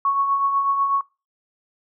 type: tone with tremolo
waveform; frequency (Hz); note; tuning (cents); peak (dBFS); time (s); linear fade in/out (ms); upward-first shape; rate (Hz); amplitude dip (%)
sine; 1108; C#6; -1; -15; 0.05-1.01; 2; triangle; 8.1; 50
effects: noise-tail reverb RT60 0.3 s tail -24 dB re dry